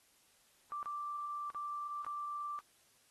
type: tone with dropouts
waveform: sine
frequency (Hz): 1174.7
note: D6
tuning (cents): 0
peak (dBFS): -38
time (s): 0.72-2.59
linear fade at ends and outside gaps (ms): 0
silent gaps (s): 0.829-0.858 / 1.502-1.547 / 2.047-2.065
effects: white hiss -69 dBFS RMS until 3.1 s + AAC 32 kbps